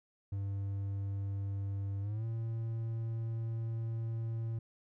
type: tone with pitch glide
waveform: triangle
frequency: 99 to 113.72 Hz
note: G2 to A#2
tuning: +18 to -42 cents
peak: -32 dBFS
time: 0.32-4.59 s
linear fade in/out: 5 ms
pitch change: +240 cents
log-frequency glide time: 2.01-2.25 s
effects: none